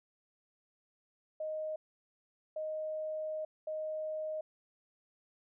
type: tone bursts at uneven times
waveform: sine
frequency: 622.3 Hz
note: D#5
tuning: in tune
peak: -35 dBFS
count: 3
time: 1.4-1.76 / 2.56-3.45 / 3.67-4.41 s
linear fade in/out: 5 ms
effects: none